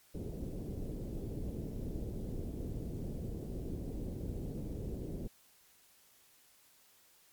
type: low-pass noise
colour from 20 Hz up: pink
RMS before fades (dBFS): -40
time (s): 0.14-5.28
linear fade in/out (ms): 10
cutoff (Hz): 450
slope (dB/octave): 24
effects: white hiss -65 dBFS RMS until 7.32 s + MP3 96 kbps